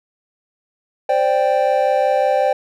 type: chord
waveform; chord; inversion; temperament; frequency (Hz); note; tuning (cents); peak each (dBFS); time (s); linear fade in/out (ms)
triangle; C suspended second; none; just; 523.3 / 588.7 / 784.9; C5 / D5 / G5; 0 / +4 / +2; -16; 1.09-2.53; 5
effects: none